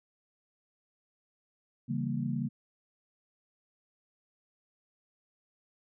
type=chord; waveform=sine; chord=C# diminished seventh; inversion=none; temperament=equal; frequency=138.59 / 164.81 / 196 / 233.1 Hz; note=C#3 / E3 / G3 / Bb3; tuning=0 / 0 / 0 / 0 cents; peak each=-34 / -38 / -37 / -34 dBFS; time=1.88-2.49 s; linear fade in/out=20 ms; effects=none